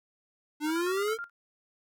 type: exponential sweep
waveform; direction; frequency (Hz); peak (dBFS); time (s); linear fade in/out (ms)
square; up; 293.7 to 457.4; -28; 0.6-1.18; 50
type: tone with tremolo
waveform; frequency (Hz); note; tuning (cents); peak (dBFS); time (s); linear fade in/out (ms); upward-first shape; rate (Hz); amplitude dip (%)
sine; 1396.9; F6; 0; -34; 0.65-1.3; 50; square; 9.3; 75
effects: none